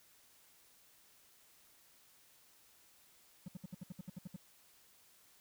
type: tone bursts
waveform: triangle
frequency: 181.9 Hz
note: F#3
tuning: 29 cents flat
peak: -40 dBFS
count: 11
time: 3.46-4.363 s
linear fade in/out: 5 ms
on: 23 ms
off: 65 ms
effects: white hiss -66 dBFS RMS until 5.4 s